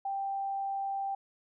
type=tone; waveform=sine; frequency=786 Hz; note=G5; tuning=4 cents sharp; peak=-31 dBFS; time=0.05-1.15 s; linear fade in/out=5 ms; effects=none